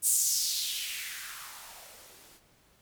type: noise with band-pass filter sweep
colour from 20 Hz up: violet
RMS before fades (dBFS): -33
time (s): 0.02-2.41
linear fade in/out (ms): 50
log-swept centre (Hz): 9200 to 280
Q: 2.8
effects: pink hiss -64 dBFS RMS until 2.81 s